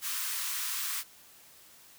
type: high-pass noise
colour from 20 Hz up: white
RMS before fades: -34 dBFS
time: 0.01-1.04 s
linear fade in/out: 50 ms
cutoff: 1000 Hz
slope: 48 dB/octave
effects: white hiss -56 dBFS RMS until 1.98 s